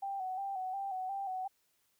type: tone with vibrato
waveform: sine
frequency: 767 Hz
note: G5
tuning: 38 cents flat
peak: -35 dBFS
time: 0.02-1.48 s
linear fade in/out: 10 ms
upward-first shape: square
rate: 2.8 Hz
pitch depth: 47 cents each way
effects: white hiss -75 dBFS RMS until 1.99 s